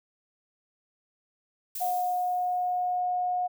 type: noise with exponential decay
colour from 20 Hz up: violet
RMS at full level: -34 dBFS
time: 1.75-3 s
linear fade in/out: 5 ms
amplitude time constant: 270 ms
type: tone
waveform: sine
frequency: 723 Hz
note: F#5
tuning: 40 cents flat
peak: -25 dBFS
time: 1.8-3.48 s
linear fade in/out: 20 ms
effects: none